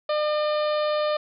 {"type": "harmonic tone", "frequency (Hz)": 603, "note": "D5", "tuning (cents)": 46, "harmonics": [1, 2, 3, 4, 5, 6, 7, 8], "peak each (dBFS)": [-22, -29, -38, -40, -40, -39, -40, -45], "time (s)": [0.09, 1.17], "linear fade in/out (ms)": 5, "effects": []}